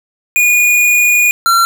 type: tone pair in turn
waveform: square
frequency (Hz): 2447 / 1364.6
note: D#7 / F6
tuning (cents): -29 / -41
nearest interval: minor seventh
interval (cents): 1012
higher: first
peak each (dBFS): -8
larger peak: neither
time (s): 0.36-1.31 / 1.46-1.65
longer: first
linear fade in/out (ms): 0
effects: none